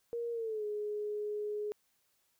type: tone with pitch glide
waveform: sine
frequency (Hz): 470 to 418.7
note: A#4 to G#4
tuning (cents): +14 to +14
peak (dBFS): -34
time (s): 0.13-1.72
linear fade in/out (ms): 0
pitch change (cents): -200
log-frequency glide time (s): 0.32-0.65
effects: white hiss -75 dBFS RMS until 2.39 s